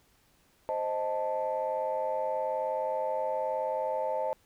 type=chord; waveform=sine; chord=A diminished; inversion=first; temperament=equal; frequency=523.3 / 622.3 / 880 Hz; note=C5 / Eb5 / A5; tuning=0 / 0 / 0 cents; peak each=-32 dBFS; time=0.69-4.33 s; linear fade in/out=0 ms; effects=tanh soft clip ceiling -21 dBFS + pink hiss -66 dBFS RMS until 4.45 s